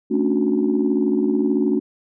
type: chord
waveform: sine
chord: D major seventh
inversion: second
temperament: just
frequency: 220.2 / 275.3 / 293.7 / 367.1 Hz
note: A3 / C#4 / D4 / F#4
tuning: +2 / -12 / 0 / -14 cents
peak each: -21 dBFS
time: 0.1-1.8 s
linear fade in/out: 20 ms
effects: tanh soft clip ceiling -8 dBFS